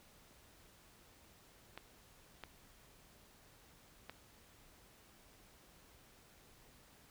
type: clicks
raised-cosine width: 0.3 ms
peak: -30 dBFS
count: 3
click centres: 1.776 / 2.437 / 4.096 s
effects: pink hiss -64 dBFS RMS until 7.1 s